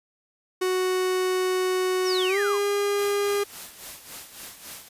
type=tone with pitch glide; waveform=45% pulse; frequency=370 to 405.8 Hz; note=F#4 to G#4; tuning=0 to -40 cents; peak=-22 dBFS; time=0.61-3.44 s; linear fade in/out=10 ms; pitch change=+160 cents; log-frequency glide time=2.28-2.39 s
type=exponential sweep; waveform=sine; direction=down; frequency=6140 to 932.3 Hz; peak=-27 dBFS; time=2.04-2.59 s; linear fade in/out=50 ms
type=noise with tremolo; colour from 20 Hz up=white; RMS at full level=-38 dBFS; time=2.98-4.89 s; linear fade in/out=10 ms; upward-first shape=sine; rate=3.6 Hz; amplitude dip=65%
effects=resampled to 32000 Hz